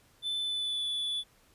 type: tone with pitch glide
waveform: triangle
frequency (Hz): 3518 to 3454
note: A7 to A7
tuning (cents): -1 to -33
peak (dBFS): -29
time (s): 0.22-1.24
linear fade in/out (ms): 50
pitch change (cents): -32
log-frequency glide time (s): 0.4-0.87
effects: pink hiss -64 dBFS RMS until 1.54 s + resampled to 32000 Hz